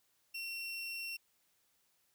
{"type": "tone", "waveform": "30% pulse", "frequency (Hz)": 2723, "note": "F7", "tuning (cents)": -44, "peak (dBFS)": -37, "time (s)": [0.34, 1.17], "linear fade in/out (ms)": 10, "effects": ["white hiss -75 dBFS RMS until 2.14 s"]}